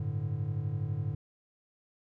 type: chord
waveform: triangle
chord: G suspended second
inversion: none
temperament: equal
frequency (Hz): 98 / 110 / 146.83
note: G2 / A2 / D3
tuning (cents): 0 / 0 / 0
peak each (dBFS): -34 / -32 / -33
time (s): 0-1.15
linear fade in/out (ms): 5
effects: none